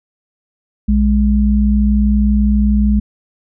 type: tone pair together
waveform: sine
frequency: 60.34 / 207.7 Hz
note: B1 / G#3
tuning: -40 / 0 cents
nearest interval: octave + major sixth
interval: 2140 cents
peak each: -12 dBFS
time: 0.88-3 s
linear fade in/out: 10 ms
effects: none